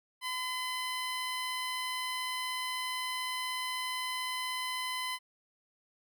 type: tone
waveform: 15% pulse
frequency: 1017 Hz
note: C6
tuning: 50 cents flat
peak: -27 dBFS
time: 0.21-5.19 s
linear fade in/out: 50 ms
effects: none